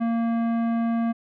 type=tone with tanh clipping; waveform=sine; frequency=230.7 Hz; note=A#3; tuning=18 cents flat; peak=-23 dBFS; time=0-1.13 s; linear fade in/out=20 ms; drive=14 dB; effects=none